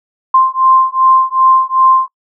sine beating tone pair, 1046.5 / 1049.1 Hz, C6 / C6, 0 / +4 cents, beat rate 2.6 Hz, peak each -10 / -10 dBFS, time 0.34-2.08 s, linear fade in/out 5 ms, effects noise-tail reverb RT60 0.1 s tail -26 dB re dry

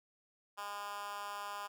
10% pulse tone with high-pass filter, 203.8 Hz, G#3, 32 cents flat, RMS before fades -43 dBFS, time 0.57-1.68 s, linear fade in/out 20 ms, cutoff 990 Hz, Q 2, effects none

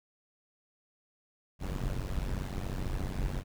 brown noise with amplitude modulation, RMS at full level -30 dBFS, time 1.59-3.44 s, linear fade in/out 50 ms, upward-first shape sine, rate 94.1 Hz, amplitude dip 90%, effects none

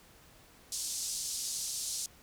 pink band-pass noise, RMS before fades -37 dBFS, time 0.72-2.06 s, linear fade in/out 2 ms, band 4800 to 10000 Hz, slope 24 dB/octave, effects pink hiss -59 dBFS RMS until 2.22 s

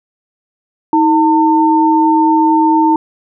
sine tone pair together, 318.1 / 902.2 Hz, D#4 / A5, +38 / +43 cents, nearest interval octave + tritone, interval 1805 cents, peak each -10 dBFS, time 0.93-2.96 s, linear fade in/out 2 ms, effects none

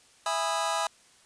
sawtooth chord, E major seventh, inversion none, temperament just, 659.3 / 824.1 / 988.9 / 1236.1 Hz, E5 / G#5 / B5 / D#6, 0 / -14 / +2 / -12 cents, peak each -28 dBFS, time 0.26-0.87 s, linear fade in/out 2 ms, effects white hiss -59 dBFS RMS until 1.25 s + resampled to 22050 Hz

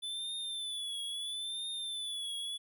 square tone with vibrato, 3489 Hz, A7, 15 cents flat, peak -37 dBFS, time 0.02-2.58 s, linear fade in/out 20 ms, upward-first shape triangle, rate 0.75 Hz, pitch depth 87 cents each way, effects none

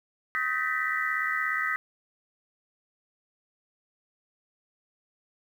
sine tone cluster, 1267 / 1548 / 1781 / 1911 / 1988 Hz, D#6 / G6 / A6 / A#6 / B6, +31 / -22 / +21 / +43 / +11 cents, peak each -31 / -33 / -36 / -32 / -31 dBFS, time 0.35-1.76 s, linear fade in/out 0 ms, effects 9-bit

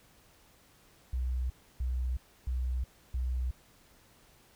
sine tone bursts, 62.8 Hz, B1, 30 cents sharp, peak -29 dBFS, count 4, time 1.13-3.51 s, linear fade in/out 5 ms, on 370 ms, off 300 ms, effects pink hiss -62 dBFS RMS until 4.55 s

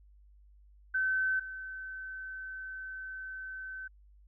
sine tone pair in turn, 1531 / 1531 Hz, G6 / G6, -41 / -41 cents, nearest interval unison, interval 0 cents, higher neither, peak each -27 / -39 dBFS, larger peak first, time 0.94-1.4 / 1.4-3.88 s, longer second, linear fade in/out 10 ms, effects added 50 Hz sine -56 dBFS peak until 4.27 s

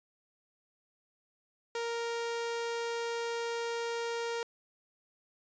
sawtooth tone, 466.2 Hz, A#4, in tune, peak -29 dBFS, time 1.75-4.43 s, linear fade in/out 2 ms, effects resampled to 16000 Hz

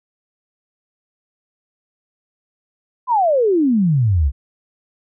sine exponential sweep, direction down, 1046.5 to 62.4 Hz, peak -12 dBFS, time 3.07-4.32 s, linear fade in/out 50 ms, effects none

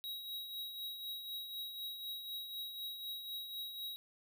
square tone with tremolo, 3831 Hz, A#7, 47 cents sharp, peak -40 dBFS, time 0.04-3.96 s, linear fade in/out 0 ms, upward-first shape triangle, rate 4 Hz, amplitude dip 55%, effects none

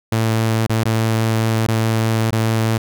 sawtooth tone with dropouts, 111.9 Hz, A2, 30 cents sharp, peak -11 dBFS, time 0.12-2.78 s, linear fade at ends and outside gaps 5 ms, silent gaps 0.667-0.695 / 0.837-0.854 / 1.67-1.684 / 2.307-2.324 s, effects none

